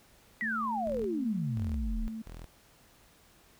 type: exponential sweep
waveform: sine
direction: down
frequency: 2000 to 31 Hz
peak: -30 dBFS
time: 0.41-2.08 s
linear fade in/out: 0 ms
type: tone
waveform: sine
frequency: 222.1 Hz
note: A3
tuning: 16 cents sharp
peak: -36 dBFS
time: 0.42-2.22 s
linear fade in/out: 5 ms
type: tone bursts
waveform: sawtooth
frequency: 41.11 Hz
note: E1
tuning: 4 cents flat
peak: -39 dBFS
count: 3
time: 0.86-2.46 s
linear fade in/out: 10 ms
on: 200 ms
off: 500 ms
effects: pink hiss -61 dBFS RMS until 3.59 s